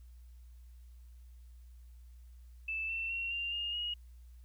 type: tone with pitch steps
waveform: sine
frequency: 2637 / 2685 / 2733 / 2783 / 2833 / 2884 Hz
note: E7 / E7 / F7 / F7 / F7 / F#7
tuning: 0 / +31 / -38 / -7 / +24 / -45 cents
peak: -34 dBFS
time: 2.68-3.94 s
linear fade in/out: 5 ms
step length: 210 ms
effects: added 60 Hz sine -51 dBFS peak until 4.44 s + white hiss -74 dBFS RMS until 4.44 s